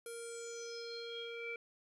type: tone with low-pass filter sweep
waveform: square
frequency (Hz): 466.2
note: A#4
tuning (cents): 0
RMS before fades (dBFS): -45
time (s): 0.06-1.56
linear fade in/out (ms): 2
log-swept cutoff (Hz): 11000 to 2200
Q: 7.7
effects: 13-bit